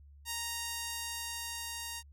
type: tone with level ramp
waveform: 5% pulse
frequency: 932.3 Hz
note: A#5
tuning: in tune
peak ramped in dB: -23 to -27 dBFS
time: 0.25-2.03 s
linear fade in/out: 50 ms
effects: added 71 Hz sine -53 dBFS peak until 2.12 s